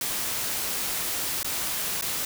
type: noise with dropouts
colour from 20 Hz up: white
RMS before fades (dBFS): -29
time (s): 0.01-2.25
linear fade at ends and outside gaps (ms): 2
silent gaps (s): 1.431-1.445 / 2.012-2.022
effects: none